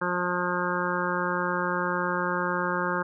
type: harmonic tone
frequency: 178.2 Hz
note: F3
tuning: 35 cents sharp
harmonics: 1 / 2 / 3 / 5 / 6 / 7 / 8 / 9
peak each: -33 / -33 / -33 / -33 / -33 / -33 / -33 / -33 dBFS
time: 0.01-3.03 s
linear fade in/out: 10 ms
effects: none